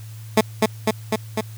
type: tone with echo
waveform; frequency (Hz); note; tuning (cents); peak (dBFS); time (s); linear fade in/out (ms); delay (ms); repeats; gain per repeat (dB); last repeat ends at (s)
15% pulse; 217.3; A3; -21; -5; 0.37-0.41; 5; 250; 4; -2; 1.41
effects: added 110 Hz sine -34 dBFS peak until 1.57 s + white hiss -48 dBFS RMS until 1.57 s